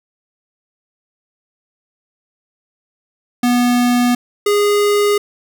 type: tone pair in turn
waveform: square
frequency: 244.2 / 411.6 Hz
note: B3 / G#4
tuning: -19 / -16 cents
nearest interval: major sixth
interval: 903 cents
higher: second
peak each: -12 dBFS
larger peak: neither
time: 3.43-4.15 / 4.46-5.18 s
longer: neither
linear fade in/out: 5 ms
effects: none